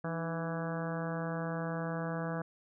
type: harmonic tone with a mistuned harmonic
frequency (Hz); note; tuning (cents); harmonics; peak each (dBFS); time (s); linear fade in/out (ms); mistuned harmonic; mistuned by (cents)
165.5; E3; +7; 1 / 2 / 3 / 4 / 5 / 6 / 7 / 8 / 9 / 10; -36 / -44 / -41 / -42 / -47 / -49 / -46 / -49 / -47 / -48; 0.04-2.42; 5; 2; -83
effects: none